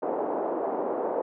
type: band-pass noise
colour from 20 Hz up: pink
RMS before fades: -29 dBFS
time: 0.02-1.22 s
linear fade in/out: 10 ms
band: 340 to 840 Hz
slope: 24 dB/octave
effects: none